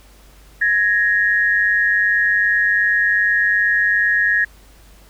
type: tone pair together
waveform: sine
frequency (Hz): 1667.3 / 1864.7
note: G#6 / A#6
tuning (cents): +6 / 0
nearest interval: major second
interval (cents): 194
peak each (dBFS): -16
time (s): 0.61-4.45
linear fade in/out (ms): 10
effects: added 50 Hz sine -45 dBFS peak until 5.09 s + pink hiss -50 dBFS RMS until 5.09 s